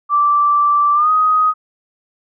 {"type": "tone with pitch glide", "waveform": "sine", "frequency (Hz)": [1169, 1252.9], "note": ["D6", "D#6"], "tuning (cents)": [-8, 12], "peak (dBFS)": -10, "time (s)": [0.09, 1.54], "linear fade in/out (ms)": 50, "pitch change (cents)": 120, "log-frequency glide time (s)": [0.94, 1.1], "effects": []}